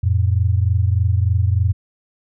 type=tone pair together; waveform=sine; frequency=88.58 / 111.9 Hz; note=F2 / A2; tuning=+25 / +30 cents; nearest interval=major third; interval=405 cents; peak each=-15 / -18 dBFS; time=0.03-1.73 s; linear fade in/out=10 ms; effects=none